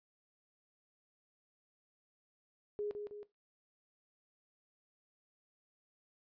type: tone with echo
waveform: sine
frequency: 415.3 Hz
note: G#4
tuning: in tune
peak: -35 dBFS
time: 2.79-2.91 s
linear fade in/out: 0 ms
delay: 160 ms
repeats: 2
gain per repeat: -5 dB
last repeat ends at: 3.23 s
effects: noise-tail reverb RT60 0.2 s tail -17 dB re dry + resampled to 11025 Hz